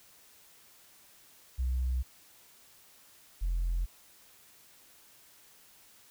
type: tone pair in turn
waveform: sine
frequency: 63.2 / 43.08 Hz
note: B1 / F1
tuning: +41 / -23 cents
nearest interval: perfect fifth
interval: 664 cents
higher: first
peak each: -26 dBFS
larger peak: neither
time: 1.58-2.03 / 3.41-3.86 s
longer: neither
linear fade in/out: 20 ms
effects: tanh soft clip ceiling -25 dBFS + white hiss -59 dBFS RMS until 6.1 s